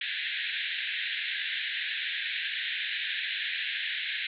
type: band-pass noise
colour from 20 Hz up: pink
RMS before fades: -33 dBFS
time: 0.01-4.27 s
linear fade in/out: 5 ms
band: 1600 to 3900 Hz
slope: 96 dB/octave
effects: none